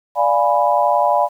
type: chord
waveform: sine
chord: D diminished seventh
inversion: none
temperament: equal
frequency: 587.3 / 698.5 / 830.6 / 987.8 Hz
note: D5 / F5 / Ab5 / Cb6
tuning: 0 / 0 / 0 / 0 cents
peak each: -18 dBFS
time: 0.15-1.29 s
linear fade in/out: 50 ms
effects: 8-bit